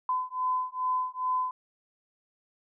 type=beating tone pair; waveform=sine; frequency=1014 / 1016.4 Hz; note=B5 / B5; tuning=+45 / +49 cents; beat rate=2.4 Hz; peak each=-30 dBFS; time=0.09-1.51 s; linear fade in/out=2 ms; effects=none